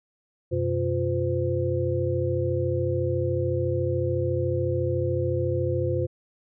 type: tone cluster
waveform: sine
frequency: 92.4 / 126.3 / 351.8 / 512 Hz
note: F#2 / B2 / F4 / C5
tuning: -2 / +39 / +13 / -38 cents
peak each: -28 dBFS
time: 0.51-6.07 s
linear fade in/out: 20 ms
effects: none